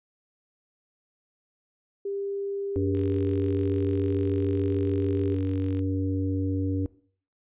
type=tone; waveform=sine; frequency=398.1 Hz; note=G4; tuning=27 cents sharp; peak=-28 dBFS; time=2.05-5.35 s; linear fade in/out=5 ms
type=harmonic tone; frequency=95 Hz; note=F#2; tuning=46 cents sharp; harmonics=1 / 3 / 4 / 5; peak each=-27 / -27 / -41 / -37 dBFS; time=2.76-6.86 s; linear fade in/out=0 ms
type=click train; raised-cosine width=0.2 ms; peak=-29 dBFS; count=134; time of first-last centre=2.95-5.792 s; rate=46.8 Hz
effects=noise-tail reverb RT60 0.5 s tail -20 dB re dry + resampled to 8000 Hz